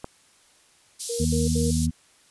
click, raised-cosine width 1 ms, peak -18 dBFS, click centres 0.044 s
white high-pass noise, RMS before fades -30 dBFS, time 0.99-1.87 s, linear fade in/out 20 ms, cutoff 4100 Hz, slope 24 dB/octave
sine tone bursts, 470.2 Hz, A#4, 15 cents sharp, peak -27 dBFS, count 3, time 1.09-1.71 s, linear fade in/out 10 ms, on 160 ms, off 70 ms
harmonic tone, 79.5 Hz, D#2, 38 cents sharp, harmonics 1 / 2 / 3, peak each -25 / -25 / -25 dBFS, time 1.19-1.91 s, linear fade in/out 20 ms
effects white hiss -58 dBFS RMS until 2.3 s + resampled to 24000 Hz

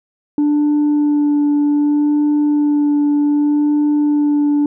sine tone with vibrato, 293.7 Hz, D4, in tune, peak -9 dBFS, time 0.38-4.66 s, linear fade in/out 2 ms, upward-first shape sine, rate 0.65 Hz, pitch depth 12 cents each way, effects tanh soft clip ceiling -10 dBFS

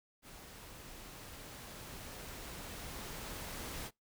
pink noise with level ramp, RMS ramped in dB -53 to -43 dBFS, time 0.22-3.91 s, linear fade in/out 50 ms, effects noise-tail reverb RT60 0.2 s tail -26 dB re dry

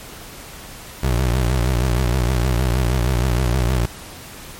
25% pulse tone with vibrato, 62 Hz, B1, 7 cents sharp, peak -12 dBFS, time 1.03-3.86 s, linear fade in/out 5 ms, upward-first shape triangle, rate 6.4 Hz, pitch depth 160 cents each way, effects pink hiss -37 dBFS RMS until 4.59 s + MP3 64 kbps

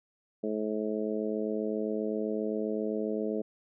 harmonic tone, 107.6 Hz, A2, 38 cents flat, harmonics 2 / 3 / 4 / 5 / 6, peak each -34 / -36 / -33 / -38 / -40 dBFS, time 0.43-3.42 s, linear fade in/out 10 ms, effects none

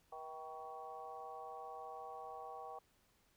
harmonic tone with a mistuned harmonic, 159.9 Hz, D#3, 48 cents sharp, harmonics 3 / 4 / 5 / 6 / 7, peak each -54 / -55 / -49 / -59 / -53 dBFS, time 0.12-2.79 s, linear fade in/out 5 ms, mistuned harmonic 5, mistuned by -45 cents, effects pink hiss -74 dBFS RMS until 3.36 s

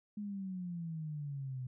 sine exponential sweep, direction down, 210.4 to 125.4 Hz, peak -38 dBFS, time 0.17-1.67 s, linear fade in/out 5 ms, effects none

